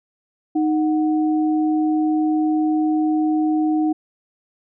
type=tone pair together; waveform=sine; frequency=310.3 / 738 Hz; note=D#4 / F#5; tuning=-5 / -5 cents; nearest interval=octave + minor third; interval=1500 cents; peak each=-16 / -27 dBFS; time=0.55-3.93 s; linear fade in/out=10 ms; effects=none